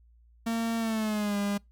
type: tone with pitch glide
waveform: 45% pulse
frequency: 228.6 to 202.5 Hz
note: A#3 to G#3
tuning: -34 to -43 cents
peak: -27 dBFS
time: 0.46-1.58 s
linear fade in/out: 10 ms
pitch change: -209 cents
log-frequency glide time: 0.78-1.37 s
effects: noise-tail reverb RT60 0.2 s tail -26 dB re dry + added 58 Hz sine -56 dBFS peak until 1.71 s